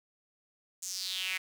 sawtooth tone with high-pass filter sweep, 186.8 Hz, F#3, 17 cents sharp, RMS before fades -36 dBFS, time 0.82-1.38 s, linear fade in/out 10 ms, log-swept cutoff 7100 to 2100 Hz, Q 4.5, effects none

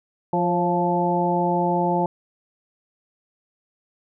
harmonic tone with a mistuned harmonic, 174.61 Hz, F3, in tune, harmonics 1 / 2 / 3 / 4 / 5, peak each -24 / -25 / -27 / -26 / -23 dBFS, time 0.33-2.06 s, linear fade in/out 2 ms, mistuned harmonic 3, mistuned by +44 cents, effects none

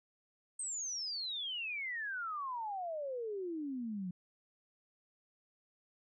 sine exponential sweep, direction down, 8480 to 174.61 Hz, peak -37 dBFS, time 0.59-4.11 s, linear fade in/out 5 ms, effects none

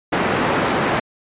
pink band-pass noise, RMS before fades -19 dBFS, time 0.12-1 s, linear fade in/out 10 ms, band 180 to 2000 Hz, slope 12 dB/octave, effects resampled to 8000 Hz

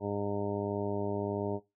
harmonic tone, 101.5 Hz, G#2, 39 cents flat, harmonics 1 / 2 / 3 / 4 / 5 / 6 / 7 / 8 / 9, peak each -39 / -39 / -39 / -36 / -46 / -39 / -46 / -50 / -42 dBFS, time 0-1.6 s, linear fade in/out 50 ms, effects noise-tail reverb RT60 0.2 s tail -17 dB re dry

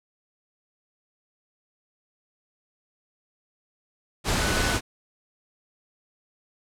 sine tone in noise, 1491 Hz, F#6, 13 cents sharp, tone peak -31 dBFS, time 4.38-4.79 s, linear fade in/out 50 ms, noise pink, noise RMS -24 dBFS, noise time 4.24-4.81 s, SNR -10 dB, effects low-pass 9000 Hz 12 dB/octave

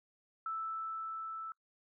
sine tone with level ramp, 1318.5 Hz, E6, in tune, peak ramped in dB -35 to -40 dBFS, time 0.46-1.52 s, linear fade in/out 2 ms, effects noise-tail reverb RT60 0.1 s tail -24 dB re dry

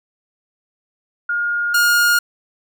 sine / 45% pulse tone pair in turn, 1422 / 1422 Hz, F6 / F6, +31 / +31 cents, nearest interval unison, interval 0 cents, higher neither, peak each -17 / -12 dBFS, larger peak second, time 1.29-1.74 / 1.74-2.19 s, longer neither, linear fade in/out 5 ms, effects none

